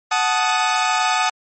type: chord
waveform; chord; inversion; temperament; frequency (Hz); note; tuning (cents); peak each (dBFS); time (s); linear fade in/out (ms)
sawtooth; D# diminished; first; equal with one note detuned; 740 / 870.9 / 1244.5; F#5 / A5 / D#6; 0 / -18 / 0; -17; 0.11-1.3; 10
effects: low-pass 9000 Hz 12 dB/octave + MP3 32 kbps